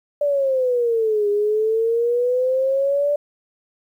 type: exponential two-way sweep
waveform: sine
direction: down then up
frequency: 587.3 to 407.6 to 587.3 Hz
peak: -16 dBFS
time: 0.21-3.16 s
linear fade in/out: 5 ms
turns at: 1.29 s
effects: 9-bit